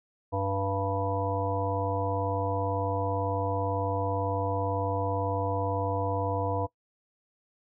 harmonic tone, 98 Hz, G2, in tune, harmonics 1 / 3 / 5 / 7 / 9 / 10, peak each -31 / -36 / -32 / -34 / -38 / -35 dBFS, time 0.32-6.67 s, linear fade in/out 20 ms, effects noise-tail reverb RT60 0.1 s tail -20 dB re dry

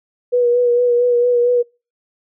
sine tone with vibrato, 485.3 Hz, B4, 30 cents flat, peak -11 dBFS, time 0.32-1.63 s, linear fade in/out 20 ms, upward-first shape sine, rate 4.4 Hz, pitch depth 26 cents each way, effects noise-tail reverb RT60 0.3 s tail -25 dB re dry

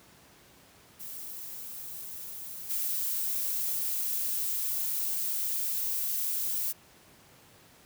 violet noise with level steps, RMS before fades -41 / -31 dBFS, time 0.99-6.73 s, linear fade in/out 20 ms, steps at 2.69 s, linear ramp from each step 20 ms, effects pink hiss -57 dBFS RMS until 7.85 s + high-pass 80 Hz 12 dB/octave

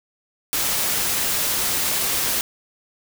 white noise, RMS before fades -22 dBFS, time 0.53-2.41 s, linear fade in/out 0 ms, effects none

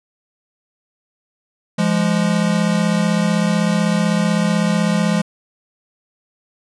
square tone pair together, 171.8 / 207.7 Hz, F3 / G#3, -28 / 0 cents, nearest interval minor third, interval 328 cents, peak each -18 dBFS, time 1.78-5.22 s, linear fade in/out 10 ms, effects resampled to 22050 Hz

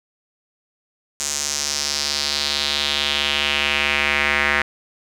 square tone with band-pass filter sweep, 72.3 Hz, D2, 27 cents flat, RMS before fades -21 dBFS, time 1.2-4.62 s, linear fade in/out 0 ms, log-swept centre 6900 to 1900 Hz, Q 2.9, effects none

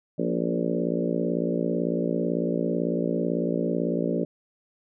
harmonic tone with a mistuned harmonic, 58 Hz, A#1, 8 cents flat, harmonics 3 / 4 / 5 / 6 / 7 / 8 / 9 / 10, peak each -29 / -30 / -31 / -32 / -32 / -33 / -34 / -34 dBFS, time 0.18-4.25 s, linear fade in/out 10 ms, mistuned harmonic 5, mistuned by -25 cents, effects none

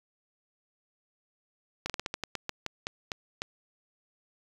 slowing click train, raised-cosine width 0.2 ms, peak -15 dBFS, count 13, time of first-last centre 1.86-3.419 s, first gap 37 ms, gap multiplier 1.21, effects 7-bit

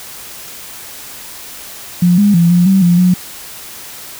sine tone with pitch steps, 176.5 / 204.8 / 170.2 / 175.9 / 192.3 / 174.2 / 180.8 Hz, F3 / G#3 / F3 / F3 / G3 / F3 / F#3, +19 / -24 / -44 / +13 / -33 / -4 / -40 cents, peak -6 dBFS, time 2.02-3.14 s, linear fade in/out 5 ms, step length 160 ms, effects white hiss -31 dBFS RMS until 4.19 s

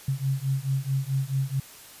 sine beating tone pair, 133 / 137.6 Hz, C3 / C#3, +29 / -12 cents, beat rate 4.6 Hz, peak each -27 dBFS, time 0.08-1.6 s, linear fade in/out 5 ms, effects white hiss -47 dBFS RMS until 2 s + resampled to 32000 Hz

